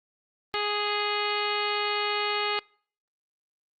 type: harmonic tone with a mistuned harmonic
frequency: 415.3 Hz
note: G#4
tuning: in tune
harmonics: 1 / 2 / 3 / 4 / 5 / 6 / 7 / 8 / 9 / 10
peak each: -32 / -33 / -32 / -38 / -35 / -36 / -35 / -41 / -39 / -37 dBFS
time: 0.54-2.59 s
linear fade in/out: 0 ms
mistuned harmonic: 10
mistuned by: +56 cents
effects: noise-tail reverb RT60 0.5 s tail -26 dB re dry + Opus 24 kbps